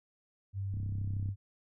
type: tone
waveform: sine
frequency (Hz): 98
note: G2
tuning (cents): 0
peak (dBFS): -33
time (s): 0.53-1.36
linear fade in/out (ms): 50
type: click train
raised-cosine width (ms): 5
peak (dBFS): -30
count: 19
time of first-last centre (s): 0.74-1.289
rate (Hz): 32.8
effects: none